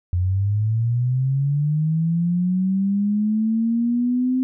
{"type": "linear sweep", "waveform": "sine", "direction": "up", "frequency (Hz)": [87.31, 259.3], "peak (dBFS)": -17, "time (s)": [0.13, 4.43], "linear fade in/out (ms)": 0, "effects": []}